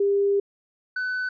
sine / triangle tone pair in turn, 400.3 / 1503.5 Hz, G4 / F#6, +36 / +27 cents, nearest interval octave + major seventh, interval 2291 cents, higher second, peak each -18 / -23 dBFS, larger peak first, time 0-0.4 / 0.96-1.29 s, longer first, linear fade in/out 5 ms, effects resampled to 11025 Hz

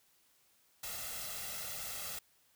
white noise with comb filter, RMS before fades -42 dBFS, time 0.83-2.19 s, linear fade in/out 5 ms, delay 1.5 ms, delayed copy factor +0.7, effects white hiss -70 dBFS RMS until 2.55 s

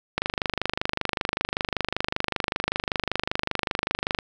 click train, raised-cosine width 0.3 ms, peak -7 dBFS, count 102, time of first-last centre 0.18-4.188 s, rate 25.2 Hz, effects none

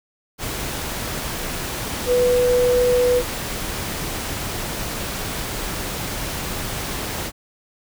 sine tone in noise, 493.9 Hz, B4, in tune, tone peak -14 dBFS, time 2.06-3.23 s, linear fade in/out 50 ms, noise pink, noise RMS -27 dBFS, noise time 0.38-7.32 s, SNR +10 dB, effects none

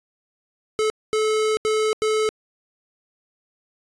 square tone bursts at uneven times, 433.1 Hz, A4, 27 cents flat, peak -19 dBFS, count 4, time 0.79-0.9 / 1.13-1.57 / 1.65-1.93 / 2.02-2.29 s, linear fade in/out 0 ms, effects resampled to 22050 Hz

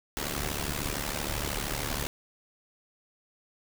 pink noise with amplitude modulation, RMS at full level -29 dBFS, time 0.17-2.07 s, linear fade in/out 0 ms, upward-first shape sine, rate 72.9 Hz, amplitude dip 80%, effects none

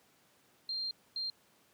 sine tone bursts at uneven times, 4186 Hz, C8, in tune, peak -34 dBFS, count 2, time 0.69-0.91 / 1.16-1.3 s, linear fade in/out 2 ms, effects pink hiss -67 dBFS RMS until 1.73 s + high-pass 150 Hz 12 dB/octave

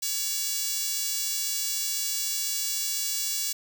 5% pulse tone with high-pass filter, 566 Hz, C#5, 36 cents sharp, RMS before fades -29 dBFS, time 0.02-3.53 s, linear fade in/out 10 ms, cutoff 6900 Hz, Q 0.51, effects none

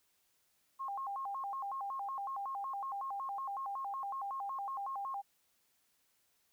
sine tone with vibrato, 927 Hz, A#5, 10 cents flat, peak -37 dBFS, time 0.79-5.22 s, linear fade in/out 20 ms, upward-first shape square, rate 5.4 Hz, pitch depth 260 cents each way, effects white hiss -75 dBFS RMS until 6.52 s

